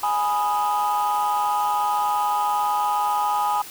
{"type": "chord", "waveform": "sine", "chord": "G# minor", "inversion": "none", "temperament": "equal", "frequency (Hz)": [830.6, 987.8, 1244.5], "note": ["G#5", "B5", "D#6"], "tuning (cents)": [0, 0, 0], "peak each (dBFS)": [-20, -24, -24], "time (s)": [0.03, 3.62], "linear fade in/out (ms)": 5, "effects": ["tanh soft clip ceiling -15 dBFS", "white hiss -39 dBFS RMS until 3.7 s"]}